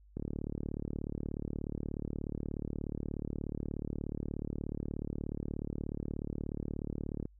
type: click train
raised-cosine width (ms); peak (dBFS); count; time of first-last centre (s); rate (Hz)
3; -24; 261; 0.17-7.254; 36.7
effects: added 50 Hz sine -57 dBFS peak until 7.39 s